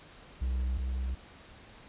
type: tone pair in turn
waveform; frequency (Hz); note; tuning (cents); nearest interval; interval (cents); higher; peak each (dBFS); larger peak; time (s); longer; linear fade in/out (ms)
triangle; 63.4 / 63.8; B1 / C2; +46 / -43; unison; 11; second; -26 / -28; first; 0.41-0.78 / 0.78-1.15; neither; 10
effects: pink hiss -53 dBFS RMS until 1.88 s + resampled to 8000 Hz